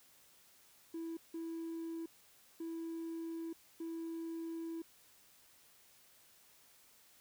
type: tone bursts at uneven times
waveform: triangle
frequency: 329.6 Hz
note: E4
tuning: in tune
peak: -37 dBFS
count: 4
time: 0.94-1.17 / 1.34-2.06 / 2.6-3.53 / 3.8-4.82 s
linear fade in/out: 5 ms
effects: tanh soft clip ceiling -35 dBFS + white hiss -65 dBFS RMS until 7.2 s